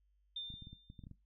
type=tone with exponential decay; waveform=sine; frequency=3598 Hz; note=A7; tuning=38 cents sharp; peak=-38 dBFS; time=0.36-1.05 s; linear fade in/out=5 ms; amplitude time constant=150 ms
type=clicks; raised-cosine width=5 ms; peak=-39 dBFS; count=10; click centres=0.503 / 0.54 / 0.623 / 0.671 / 0.73 / 0.901 / 0.992 / 1.038 / 1.069 / 1.113 s
effects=noise-tail reverb RT60 0.2 s tail -17 dB re dry + added 50 Hz sine -70 dBFS peak until 1.25 s